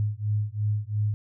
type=beating tone pair; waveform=sine; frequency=103.83 / 106.73 Hz; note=G#2 / G#2; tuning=0 / +48 cents; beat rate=2.9 Hz; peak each=-27 dBFS; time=0-1.14 s; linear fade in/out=0 ms; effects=none